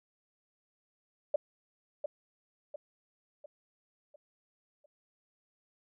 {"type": "tone with echo", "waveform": "sine", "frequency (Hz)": 589, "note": "D5", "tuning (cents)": 5, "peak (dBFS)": -24, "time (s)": [1.34, 1.36], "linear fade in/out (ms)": 5, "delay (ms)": 700, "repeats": 5, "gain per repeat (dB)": -7, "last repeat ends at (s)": 4.86, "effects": []}